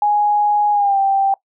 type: tone with pitch glide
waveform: sine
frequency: 830.6 to 784 Hz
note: G#5 to G5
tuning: 0 to 0 cents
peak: -12 dBFS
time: 0.02-1.34 s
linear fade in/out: 2 ms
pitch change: -100 cents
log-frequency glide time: 0.72-0.98 s
effects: noise-tail reverb RT60 0.1 s tail -21 dB re dry